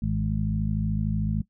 harmonic tone with a mistuned harmonic, 53.4 Hz, G#1, 49 cents sharp, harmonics 1 / 2 / 3 / 4, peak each -29 / -29 / -29 / -29 dBFS, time 0.02-1.42 s, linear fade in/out 5 ms, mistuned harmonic 4, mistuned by -24 cents, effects noise-tail reverb RT60 0.1 s tail -18 dB re dry

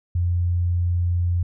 sine tone, 87.6 Hz, F2, 6 cents sharp, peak -18 dBFS, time 0.15-1.43 s, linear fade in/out 5 ms, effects none

